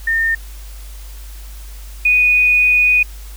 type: tone pair in turn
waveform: sine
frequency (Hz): 1819 / 2476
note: A#6 / D#7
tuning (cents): -43 / -9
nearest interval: perfect fourth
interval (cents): 534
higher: second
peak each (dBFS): -13 / -9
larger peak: second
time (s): 0.07-0.35 / 2.05-3.03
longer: second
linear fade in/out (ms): 5
effects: added 50 Hz sine -30 dBFS peak until 3.36 s + white hiss -42 dBFS RMS until 3.36 s